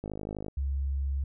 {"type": "click train", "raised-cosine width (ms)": 2, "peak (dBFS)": -23, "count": 24, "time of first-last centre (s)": [0.04, 0.483], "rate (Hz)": 51.9}
{"type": "tone", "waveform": "sine", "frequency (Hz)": 68.7, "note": "C#2", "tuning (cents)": -15, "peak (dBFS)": -27, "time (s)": [0.57, 1.24], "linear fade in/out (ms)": 5}
{"effects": []}